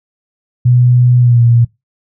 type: tone with pitch glide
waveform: sine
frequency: 123.47 to 118.24 Hz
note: B2 to A#2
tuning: 0 to +25 cents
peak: -5 dBFS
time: 0.65-1.65 s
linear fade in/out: 10 ms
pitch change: -75 cents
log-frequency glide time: 1.19-1.41 s
effects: noise-tail reverb RT60 0.2 s tail -22 dB re dry